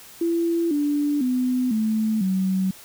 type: tone with pitch steps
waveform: sine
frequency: 336.9 / 291.6 / 252.4 / 218.5 / 189.08 Hz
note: E4 / D4 / B3 / A3 / F#3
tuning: +38 / -12 / +38 / -12 / +38 cents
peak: -19 dBFS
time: 0.21-2.71 s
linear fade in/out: 5 ms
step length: 500 ms
effects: white hiss -45 dBFS RMS until 2.84 s